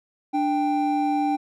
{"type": "tone pair together", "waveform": "triangle", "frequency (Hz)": [294.8, 787], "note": ["D4", "G5"], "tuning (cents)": [7, 7], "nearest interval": "octave + perfect fourth", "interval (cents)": 1700, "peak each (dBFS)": -21, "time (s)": [0.33, 1.37], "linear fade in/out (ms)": 20, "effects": []}